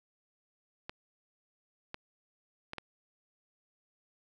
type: clicks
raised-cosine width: 0.3 ms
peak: -23 dBFS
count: 4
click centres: 0.895 / 1.944 / 2.734 / 2.783 s
effects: none